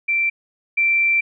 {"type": "tone pair in turn", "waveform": "sine", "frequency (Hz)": [2348, 2348], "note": ["D7", "D7"], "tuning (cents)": [-1, -1], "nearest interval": "unison", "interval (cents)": 0, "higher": "neither", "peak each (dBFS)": [-16, -14], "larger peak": "second", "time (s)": [[0.08, 0.3], [0.77, 1.21]], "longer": "second", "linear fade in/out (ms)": 10, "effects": []}